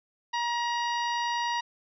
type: harmonic tone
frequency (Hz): 950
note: A#5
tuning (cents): +33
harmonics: 1 / 2 / 3 / 4 / 5 / 6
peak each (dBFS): -28 / -34 / -38 / -40 / -42 / -44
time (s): 0.33-1.61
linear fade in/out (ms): 10
effects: none